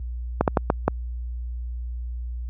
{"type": "slowing click train", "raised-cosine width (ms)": 1, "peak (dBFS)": -3, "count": 5, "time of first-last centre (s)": [0.41, 0.88], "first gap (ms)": 68, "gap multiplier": 1.38, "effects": ["added 60 Hz sine -25 dBFS peak until 2.49 s", "high-pass 60 Hz 12 dB/octave"]}